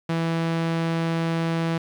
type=tone; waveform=sawtooth; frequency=165.1 Hz; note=E3; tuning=3 cents sharp; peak=-18 dBFS; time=0.09-1.78 s; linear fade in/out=5 ms; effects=low-pass 4000 Hz 12 dB/octave + 9-bit